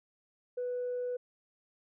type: tone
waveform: sine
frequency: 493.9 Hz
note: B4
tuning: in tune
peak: -31 dBFS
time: 0.57-1.17 s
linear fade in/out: 10 ms
effects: tanh soft clip ceiling -29 dBFS